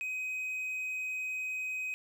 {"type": "tone", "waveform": "triangle", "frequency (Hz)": 2519, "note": "D#7", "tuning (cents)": 21, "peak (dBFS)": -32, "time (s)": [0.01, 1.94], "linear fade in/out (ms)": 0, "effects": []}